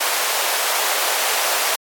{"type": "high-pass noise", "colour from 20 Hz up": "pink", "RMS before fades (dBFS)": -20, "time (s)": [0, 1.76], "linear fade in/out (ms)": 10, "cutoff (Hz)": 540, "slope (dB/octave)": 24, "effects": ["AAC 64 kbps"]}